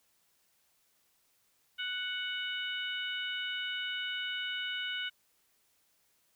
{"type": "harmonic tone", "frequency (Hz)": 740, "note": "F#5", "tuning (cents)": 0, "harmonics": [2, 3, 4, 5], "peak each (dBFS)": [-38, -42, -37, -45], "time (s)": [1.78, 5.1], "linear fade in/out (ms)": 20, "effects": ["white hiss -72 dBFS RMS until 6.35 s"]}